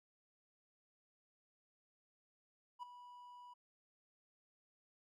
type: tone with ADSR envelope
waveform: triangle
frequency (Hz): 980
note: B5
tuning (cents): -14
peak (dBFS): -40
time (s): 2.79-3.54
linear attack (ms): 37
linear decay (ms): 9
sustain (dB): -12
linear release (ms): 11
effects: none